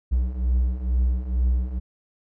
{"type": "beating tone pair", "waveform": "triangle", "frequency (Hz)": [60.5, 62.7], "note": ["B1", "B1"], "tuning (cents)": [-35, 27], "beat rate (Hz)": 2.2, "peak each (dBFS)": [-23, -19], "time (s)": [0.11, 1.8], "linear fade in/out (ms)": 20, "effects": []}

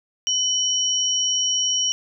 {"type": "tone pair together", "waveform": "sine", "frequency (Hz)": [3000, 5663], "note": ["F#7", "F8"], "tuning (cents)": [23, 23], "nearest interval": "major seventh", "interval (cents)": 1100, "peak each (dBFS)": [-21, -22], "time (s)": [0.27, 1.92], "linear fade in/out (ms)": 0, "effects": []}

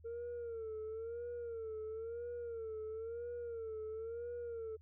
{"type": "tone with vibrato", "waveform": "sine", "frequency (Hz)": 456.4, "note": "A#4", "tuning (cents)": -37, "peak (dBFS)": -39, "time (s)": [0.04, 4.77], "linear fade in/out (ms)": 20, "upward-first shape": "sine", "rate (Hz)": 0.99, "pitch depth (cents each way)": 88, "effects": ["tanh soft clip ceiling -39 dBFS", "added 80 Hz sine -58 dBFS peak until 4.81 s"]}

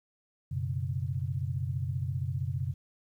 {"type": "chord", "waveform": "sine", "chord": "F# suspended fourth", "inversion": "none", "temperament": "equal", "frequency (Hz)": [92.5, 123.47, 138.59], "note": ["F#2", "B2", "C#3"], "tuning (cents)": [0, 0, 0], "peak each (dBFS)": -34, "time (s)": [0.51, 2.74], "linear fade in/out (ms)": 10, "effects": ["11-bit"]}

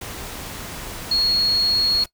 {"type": "tone in noise", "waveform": "sine", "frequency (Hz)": 4315, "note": "C#8", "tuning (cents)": -47, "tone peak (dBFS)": -16, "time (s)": [1.11, 2.04], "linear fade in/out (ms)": 5, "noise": "pink", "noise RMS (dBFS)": -33, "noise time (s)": [0.01, 2.06], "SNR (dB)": 14, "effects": ["noise-tail reverb RT60 0.1 s tail -19 dB re dry"]}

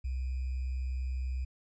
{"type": "tone with sample-and-hold", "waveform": "sine", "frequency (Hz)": 64.3, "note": "C2", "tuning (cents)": -30, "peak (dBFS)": -31, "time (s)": [0.04, 1.45], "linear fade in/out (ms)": 10, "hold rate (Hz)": 2450, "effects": ["resampled to 16000 Hz"]}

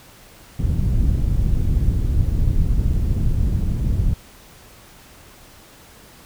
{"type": "low-pass noise", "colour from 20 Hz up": "pink", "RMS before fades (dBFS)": -18, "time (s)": [0.59, 4.14], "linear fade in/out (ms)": 5, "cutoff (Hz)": 130, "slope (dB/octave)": 12, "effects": ["pink hiss -46 dBFS RMS until 6.25 s"]}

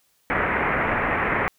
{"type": "low-pass noise", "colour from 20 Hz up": "white", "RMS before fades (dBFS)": -23, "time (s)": [0.3, 1.48], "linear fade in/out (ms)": 0, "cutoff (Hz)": 2200, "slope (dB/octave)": 48, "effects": ["white hiss -65 dBFS RMS until 1.58 s"]}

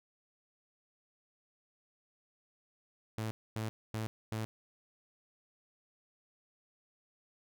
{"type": "tone bursts", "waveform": "sawtooth", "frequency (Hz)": 110, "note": "A2", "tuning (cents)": 0, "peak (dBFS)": -31, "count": 4, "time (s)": [3.18, 4.45], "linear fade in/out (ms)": 0, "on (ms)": 130, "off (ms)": 250, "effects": []}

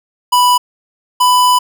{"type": "tone pair in turn", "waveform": "square", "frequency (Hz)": [987.8, 995.2], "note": ["B5", "B5"], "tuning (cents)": [0, 13], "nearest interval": "unison", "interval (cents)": 13, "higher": "second", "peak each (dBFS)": -8, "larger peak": "neither", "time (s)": [[0.32, 0.58], [1.2, 1.59]], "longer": "second", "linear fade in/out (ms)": 10, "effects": []}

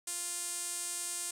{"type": "tone with band-pass filter", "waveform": "sawtooth", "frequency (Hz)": 349.2, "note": "F4", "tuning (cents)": 0, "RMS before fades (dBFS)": -38, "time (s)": [0.07, 1.31], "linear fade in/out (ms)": 5, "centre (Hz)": 8600, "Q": 3.6, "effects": []}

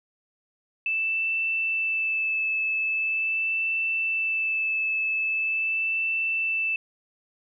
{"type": "tone with vibrato", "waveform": "sine", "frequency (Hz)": 2637, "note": "E7", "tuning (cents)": 0, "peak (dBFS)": -23, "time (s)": [0.86, 6.76], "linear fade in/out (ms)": 2, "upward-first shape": "sine", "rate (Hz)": 0.42, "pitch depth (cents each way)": 16, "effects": []}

